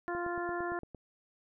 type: harmonic tone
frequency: 348.6 Hz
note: F4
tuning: 3 cents flat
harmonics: 1 / 2 / 3 / 4 / 5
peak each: -36 / -39 / -41 / -42 / -43 dBFS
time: 0.08-0.79 s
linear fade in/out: 0 ms
type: click train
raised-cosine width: 2 ms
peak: -32 dBFS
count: 8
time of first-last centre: 0.15-0.947 s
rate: 8.78 Hz
effects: none